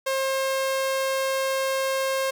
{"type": "tone", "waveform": "sawtooth", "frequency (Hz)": 534, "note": "C5", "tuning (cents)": 35, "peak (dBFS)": -19, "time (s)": [0.06, 2.31], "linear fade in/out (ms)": 10, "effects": []}